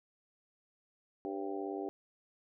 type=harmonic tone with a mistuned harmonic; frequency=98 Hz; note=G2; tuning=in tune; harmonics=3 / 4 / 5 / 6 / 7 / 8; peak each=-41 / -39 / -47 / -49 / -47 / -45 dBFS; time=1.25-1.89 s; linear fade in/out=0 ms; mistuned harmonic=6; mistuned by=-74 cents; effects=none